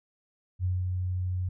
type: tone with ADSR envelope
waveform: sine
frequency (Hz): 91.3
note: F#2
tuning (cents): -23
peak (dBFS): -24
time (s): 0.59-1.49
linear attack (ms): 53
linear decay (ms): 190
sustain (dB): -3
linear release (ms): 6
effects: none